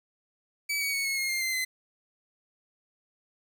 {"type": "tone with pitch steps", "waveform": "sawtooth", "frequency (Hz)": [2290, 2253, 2217, 2182, 2147, 2112, 2078, 2045], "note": ["D7", "C#7", "C#7", "C#7", "C7", "C7", "C7", "C7"], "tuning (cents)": [-44, 28, 0, -28, 44, 16, -12, -40], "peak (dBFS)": -24, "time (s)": [0.69, 1.65], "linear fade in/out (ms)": 10, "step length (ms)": 120, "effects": ["10-bit"]}